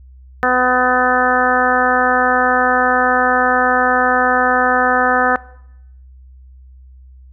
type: harmonic tone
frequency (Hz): 251.7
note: B3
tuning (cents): +33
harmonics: 1 / 2 / 3 / 4 / 5 / 6 / 7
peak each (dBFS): -23 / -19 / -18 / -23 / -18 / -19 / -20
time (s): 0.43-5.36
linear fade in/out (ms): 0
effects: noise-tail reverb RT60 0.8 s tail -20 dB re dry + added 64 Hz sine -38 dBFS peak until 7.32 s